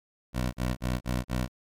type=tone bursts; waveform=15% pulse; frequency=62.2 Hz; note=B1; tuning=13 cents sharp; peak=-20 dBFS; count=5; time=0.33-1.482 s; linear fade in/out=50 ms; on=200 ms; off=38 ms; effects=MP3 96 kbps